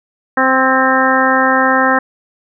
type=harmonic tone with a mistuned harmonic; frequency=261.6 Hz; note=C4; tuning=in tune; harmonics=1 / 2 / 3 / 4 / 5 / 6 / 7; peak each=-17 / -17 / -17 / -17 / -17 / -17 / -17 dBFS; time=0.37-1.99 s; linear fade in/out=5 ms; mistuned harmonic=6; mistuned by=+22 cents; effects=none